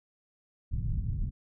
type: low-pass noise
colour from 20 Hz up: pink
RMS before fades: -31 dBFS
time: 0.71-1.31 s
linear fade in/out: 20 ms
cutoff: 150 Hz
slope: 24 dB/octave
effects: none